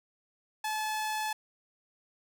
sawtooth tone, 862 Hz, A5, 36 cents flat, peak -27 dBFS, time 0.64-1.33 s, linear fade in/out 5 ms, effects none

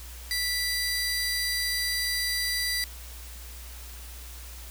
sawtooth tone pair together, 1975.5 / 4744 Hz, B6 / D8, 0 / +17 cents, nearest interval octave + minor third, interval 1517 cents, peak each -26 dBFS, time 0.31-2.84 s, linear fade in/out 0 ms, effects added 60 Hz sine -41 dBFS peak until 4.7 s + white hiss -46 dBFS RMS until 4.7 s

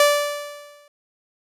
sawtooth tone with exponential decay, 583 Hz, D5, 13 cents flat, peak -7 dBFS, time 0-0.88 s, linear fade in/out 2 ms, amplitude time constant 190 ms, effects resampled to 32000 Hz

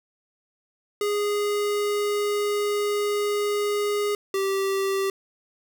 square tone pair in turn, 412.7 / 389.5 Hz, G#4 / G4, -11 / -11 cents, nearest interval minor second, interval 100 cents, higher first, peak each -23 dBFS, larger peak neither, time 1.01-4.15 / 4.34-5.1 s, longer first, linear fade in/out 2 ms, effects none

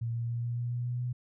sine tone with pitch steps, 116.2 / 117.21 / 118.23 / 119.26 / 120.3 / 121.34 / 122.4 / 123.47 Hz, A#2 / A#2 / A#2 / A#2 / B2 / B2 / B2 / B2, -5 / +10 / +25 / +40 / -45 / -30 / -15 / 0 cents, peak -30 dBFS, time 0.01-1.13 s, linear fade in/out 10 ms, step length 140 ms, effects none

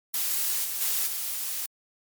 blue noise with level steps, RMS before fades -27 / -31 / -26 / -31 dBFS, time 0.14-1.66 s, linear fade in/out 2 ms, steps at 0.63 / 0.8 / 1.06 s, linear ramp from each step 20 ms, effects MP3 96 kbps

